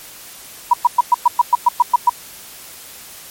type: tone bursts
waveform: sine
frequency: 968 Hz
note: B5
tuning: 35 cents flat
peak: -6 dBFS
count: 11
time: 0.71-2.096 s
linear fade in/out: 5 ms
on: 26 ms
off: 110 ms
effects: white hiss -37 dBFS RMS until 3.3 s + MP3 64 kbps